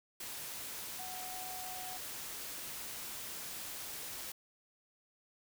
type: tone in noise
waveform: sine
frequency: 740 Hz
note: F#5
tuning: in tune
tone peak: -46 dBFS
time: 0.99-1.97 s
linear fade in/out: 5 ms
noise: white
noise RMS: -44 dBFS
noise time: 0.2-4.32 s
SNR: -5 dB
effects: none